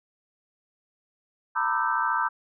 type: tone cluster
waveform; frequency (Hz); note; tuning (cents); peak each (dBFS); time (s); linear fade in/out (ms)
sine; 913 / 987 / 1196 / 1319 / 1547; A#5 / B5 / D6 / E6 / G6; -36 / -1 / +31 / +1 / -23; -29; 1.55-2.29; 20
effects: none